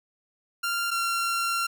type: tone pair in turn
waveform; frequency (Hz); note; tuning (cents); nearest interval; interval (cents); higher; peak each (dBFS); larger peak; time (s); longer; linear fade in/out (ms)
sawtooth; 1389 / 1372.3; F6 / F6; -10 / -31; unison; 21; first; -22 / -21; second; 0.63-0.91 / 0.91-1.67; second; 10
effects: none